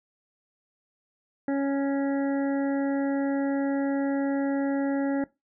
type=harmonic tone; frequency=277.2 Hz; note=C#4; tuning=in tune; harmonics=1 / 2 / 3 / 5 / 6 / 7; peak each=-24 / -31 / -37 / -44 / -42 / -45 dBFS; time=1.48-5.24 s; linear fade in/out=2 ms; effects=noise-tail reverb RT60 0.2 s tail -18 dB re dry